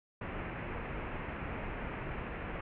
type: low-pass noise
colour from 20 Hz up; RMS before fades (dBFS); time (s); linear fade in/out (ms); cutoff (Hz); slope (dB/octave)
pink; -40; 0.21-2.61; 5; 2600; 48
effects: none